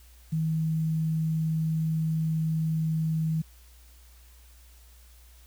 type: tone with quantisation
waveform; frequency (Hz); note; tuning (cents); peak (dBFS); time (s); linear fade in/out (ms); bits
sine; 159.4; D#3; +42; -24; 0.32-3.42; 10; 9
effects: added 60 Hz sine -51 dBFS peak until 5.46 s + white hiss -59 dBFS RMS until 5.46 s